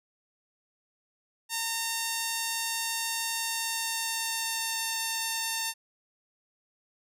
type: tone with pitch glide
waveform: 5% pulse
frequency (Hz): 913 to 904.6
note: A#5 to A5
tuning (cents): -36 to +48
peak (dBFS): -17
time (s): 1.49-5.74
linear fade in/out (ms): 50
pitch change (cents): -16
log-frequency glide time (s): 3.35-4.9
effects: none